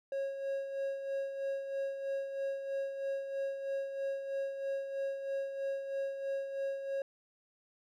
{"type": "tone with tremolo", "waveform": "triangle", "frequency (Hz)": 547, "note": "C#5", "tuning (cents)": -23, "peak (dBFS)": -30, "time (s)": [0.12, 7.02], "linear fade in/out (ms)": 2, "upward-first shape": "sine", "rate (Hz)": 3.1, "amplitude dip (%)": 55, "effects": []}